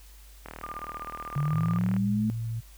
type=click train; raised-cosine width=0.5 ms; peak=-24 dBFS; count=60; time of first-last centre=0.46-1.965 s; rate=39.2 Hz
type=tone with tremolo; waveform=sine; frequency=1200 Hz; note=D6; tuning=37 cents sharp; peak=-33 dBFS; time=0.63-1.78 s; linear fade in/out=5 ms; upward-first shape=sine; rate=16 Hz; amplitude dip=80%
type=linear sweep; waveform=sine; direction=up; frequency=140 to 219.4 Hz; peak=-24 dBFS; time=1.36-2.3 s; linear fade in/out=0 ms
type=tone with pitch glide; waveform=sine; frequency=111.5 to 114.17 Hz; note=A2 to A#2; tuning=+23 to -36 cents; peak=-29 dBFS; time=1.52-2.61 s; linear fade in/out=20 ms; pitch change=+41 cents; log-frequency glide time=1.74-2.19 s
effects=added 50 Hz sine -48 dBFS peak until 2.77 s + white hiss -56 dBFS RMS until 2.77 s